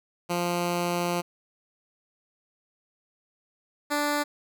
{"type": "tone pair in turn", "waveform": "10% pulse", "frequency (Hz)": [174.61, 293], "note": ["F3", "D4"], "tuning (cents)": [0, -4], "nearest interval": "major sixth", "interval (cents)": 896, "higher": "second", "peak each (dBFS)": [-17, -16], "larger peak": "second", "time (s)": [[0.29, 1.22], [3.9, 4.24]], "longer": "first", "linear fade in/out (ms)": 20, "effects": []}